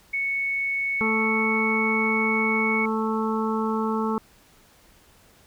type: tone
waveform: sine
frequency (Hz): 2214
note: C#7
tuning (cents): -3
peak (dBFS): -23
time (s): 0.13-2.86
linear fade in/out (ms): 10
type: harmonic tone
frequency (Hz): 220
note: A3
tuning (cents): 0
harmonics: 1 / 2 / 4 / 5 / 6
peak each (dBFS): -25 / -28 / -31 / -32 / -33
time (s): 1.01-4.18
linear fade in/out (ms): 0
effects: pink hiss -56 dBFS RMS until 5.46 s